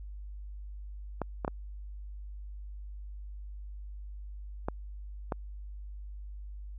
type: clicks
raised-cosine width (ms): 1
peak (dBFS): -17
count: 5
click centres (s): 1.217 / 1.448 / 1.479 / 4.685 / 5.322
effects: added 50 Hz sine -40 dBFS peak until 6.78 s